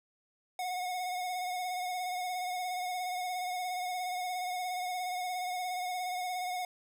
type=tone with vibrato; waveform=square; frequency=728 Hz; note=F#5; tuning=28 cents flat; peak=-34 dBFS; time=0.59-6.65 s; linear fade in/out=2 ms; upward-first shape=sine; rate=17 Hz; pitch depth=31 cents each way; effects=none